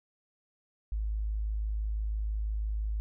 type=tone; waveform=sine; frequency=53 Hz; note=G#1; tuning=36 cents sharp; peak=-29 dBFS; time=0.92-3 s; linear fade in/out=0 ms; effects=none